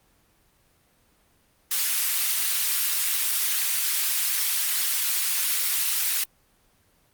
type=high-pass noise; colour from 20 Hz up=white; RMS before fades=-24 dBFS; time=1.71-6.24 s; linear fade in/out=5 ms; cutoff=1700 Hz; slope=12 dB/octave; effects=pink hiss -63 dBFS RMS until 7.13 s + Opus 24 kbps